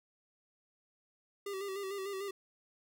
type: tone with vibrato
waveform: square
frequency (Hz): 392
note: G4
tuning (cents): 0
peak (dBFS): -38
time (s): 1.46-2.31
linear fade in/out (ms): 5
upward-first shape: square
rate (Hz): 6.7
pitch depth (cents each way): 43
effects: none